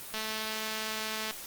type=click train; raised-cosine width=0.2 ms; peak=-18 dBFS; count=256; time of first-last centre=0.14-1.31 s; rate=218 Hz; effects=white hiss -43 dBFS RMS until 1.46 s + Opus 32 kbps